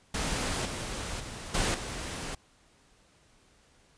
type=noise with level steps; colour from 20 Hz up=pink; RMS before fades=-31 / -36 / -41 / -28 / -37 dBFS; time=0.14-2.35 s; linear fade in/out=5 ms; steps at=0.65 / 1.2 / 1.54 / 1.74 s; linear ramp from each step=5 ms; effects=pink hiss -63 dBFS RMS until 3.97 s + resampled to 22050 Hz